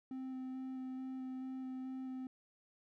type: tone with vibrato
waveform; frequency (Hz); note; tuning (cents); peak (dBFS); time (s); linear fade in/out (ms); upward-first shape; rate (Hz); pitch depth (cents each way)
triangle; 260; C4; -11; -39; 0.11-2.27; 2; square; 2.3; 8
effects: none